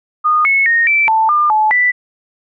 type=tone with pitch steps; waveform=sine; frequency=1228 / 2194 / 1854 / 2329 / 884 / 1202 / 861 / 1978 Hz; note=D#6 / C#7 / A#6 / D7 / A5 / D6 / A5 / B6; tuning=-23 / -18 / -10 / -15 / +8 / +40 / -38 / +2 cents; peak=-9 dBFS; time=0.24-1.92 s; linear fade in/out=20 ms; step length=210 ms; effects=none